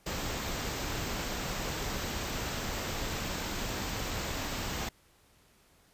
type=band-stop noise; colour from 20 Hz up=pink; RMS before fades=-35 dBFS; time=0.06-4.89 s; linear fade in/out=5 ms; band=8200 to 13000 Hz; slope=96 dB/octave; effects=pink hiss -64 dBFS RMS until 5.93 s + resampled to 32000 Hz